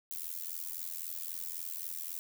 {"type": "noise with amplitude modulation", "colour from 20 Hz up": "violet", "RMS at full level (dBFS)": -36, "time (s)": [0.11, 2.19], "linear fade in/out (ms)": 0, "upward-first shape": "sine", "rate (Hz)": 83.8, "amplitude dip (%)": 100, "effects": []}